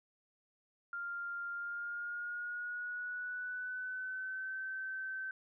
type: tone with pitch glide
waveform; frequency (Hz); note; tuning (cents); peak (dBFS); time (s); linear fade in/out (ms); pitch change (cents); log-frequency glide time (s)
sine; 1396.9 to 1541; F6 to G6; 0 to -30; -38; 0.93-5.31; 2; +170; 1.52-4.57
effects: none